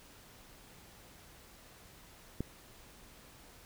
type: click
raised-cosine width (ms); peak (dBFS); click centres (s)
3; -21; 2.406
effects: pink hiss -57 dBFS RMS until 3.65 s